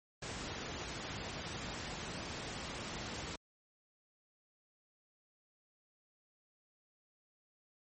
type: noise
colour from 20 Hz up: pink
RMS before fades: -42 dBFS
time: 0.22-3.36 s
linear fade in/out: 5 ms
effects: high-pass 60 Hz 12 dB/octave + MP3 32 kbps